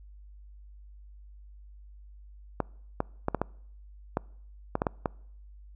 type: clicks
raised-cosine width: 1 ms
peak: -12 dBFS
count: 10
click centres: 2.603 / 3.004 / 3.284 / 3.347 / 3.416 / 4.171 / 4.754 / 4.819 / 4.868 / 5.058 s
effects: noise-tail reverb RT60 0.7 s tail -26 dB re dry + added 50 Hz sine -47 dBFS peak until 5.75 s